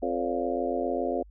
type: harmonic tone with a mistuned harmonic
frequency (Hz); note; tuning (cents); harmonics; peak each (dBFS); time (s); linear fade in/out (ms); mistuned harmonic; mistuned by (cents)
87.31; F2; 0; 3 / 4 / 5 / 6 / 7 / 8; -33 / -33 / -33 / -33 / -33 / -33; 0.02-1.23; 10; 7; -85
effects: added 50 Hz sine -48 dBFS peak until 1.3 s